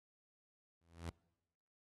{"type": "tone with exponential growth", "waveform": "sawtooth", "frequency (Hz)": 84.1, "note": "E2", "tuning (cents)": 35, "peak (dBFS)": -36, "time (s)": [0.81, 1.1], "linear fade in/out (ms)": 5, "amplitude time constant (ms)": 62, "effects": ["noise-tail reverb RT60 1.0 s tail -25 dB re dry", "AAC 32 kbps"]}